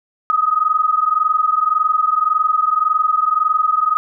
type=tone pair together; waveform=sine; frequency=1244.5 / 1266.3 Hz; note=D#6 / D#6; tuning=0 / +30 cents; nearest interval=unison; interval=30 cents; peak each=-16 dBFS; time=0.3-3.97 s; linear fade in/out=0 ms; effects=none